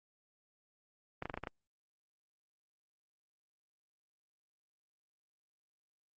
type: clicks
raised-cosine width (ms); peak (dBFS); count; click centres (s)
0.5; -23; 7; 1.224 / 1.256 / 1.298 / 1.341 / 1.375 / 1.437 / 1.472
effects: Opus 24 kbps